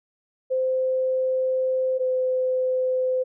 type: tone pair in turn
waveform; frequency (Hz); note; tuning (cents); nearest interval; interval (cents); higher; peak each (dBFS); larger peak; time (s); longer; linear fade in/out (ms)
sine; 518 / 512.6; C5 / C5; -17 / -36; unison; 19; first; -20; neither; 0.5-1.99 / 1.99-3.24; first; 20
effects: none